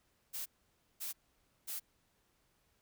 blue noise bursts, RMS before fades -41 dBFS, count 3, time 0.33-1.8 s, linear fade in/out 20 ms, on 130 ms, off 540 ms, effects pink hiss -75 dBFS RMS until 2.81 s

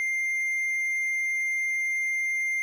triangle tone, 2103 Hz, C7, 8 cents sharp, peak -23 dBFS, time 0-2.62 s, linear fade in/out 0 ms, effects none

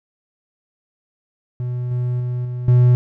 triangle tone with level steps, 123.47 Hz, B2, in tune, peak -19 / -16 / -18 / -21 / -7 dBFS, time 1.6-2.95 s, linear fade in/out 0 ms, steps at 1.91 / 2.2 / 2.45 / 2.68 s, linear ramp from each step 2 ms, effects none

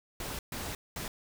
pink noise bursts at uneven times, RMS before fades -38 dBFS, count 3, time 0.2-0.39 / 0.52-0.75 / 0.96-1.08 s, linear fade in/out 2 ms, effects none

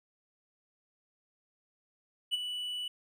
triangle tone with ADSR envelope, 2960 Hz, F#7, in tune, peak -24 dBFS, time 2.31-2.88 s, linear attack 30 ms, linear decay 21 ms, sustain -9 dB, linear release 4 ms, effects none

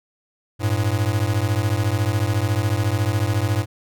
square beating tone pair, 98 / 112 Hz, G2 / A2, 0 / +31 cents, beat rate 14 Hz, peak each -22 dBFS, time 0.59-3.66 s, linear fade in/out 50 ms, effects none

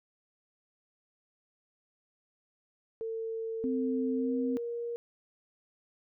sine tone with pitch glide, 450 to 471.3 Hz, A4 to A#4, +39 to +19 cents, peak -33 dBFS, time 3.01-4.96 s, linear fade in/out 0 ms, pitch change +80 cents, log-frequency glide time 4.15-4.34 s
sine tone, 258.9 Hz, C4, 18 cents flat, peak -29 dBFS, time 3.64-4.57 s, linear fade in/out 0 ms
effects none

